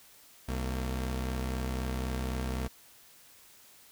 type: tone pair together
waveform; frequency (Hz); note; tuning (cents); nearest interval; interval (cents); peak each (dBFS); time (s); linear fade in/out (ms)
sawtooth; 63.9 / 227.7; C2 / A#3; -40 / -40; octave + minor seventh; 2200; -28 / -35; 0.48-2.68; 10
effects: white hiss -57 dBFS RMS until 3.91 s